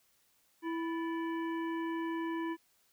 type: harmonic tone with a mistuned harmonic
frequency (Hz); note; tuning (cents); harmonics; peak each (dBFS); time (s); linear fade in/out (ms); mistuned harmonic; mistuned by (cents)
329.6; E4; 0; 1 / 3 / 5 / 7 / 9; -34 / -41 / -46 / -53 / -56; 0.62-2.57; 50; 5; +97
effects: white hiss -71 dBFS RMS until 2.92 s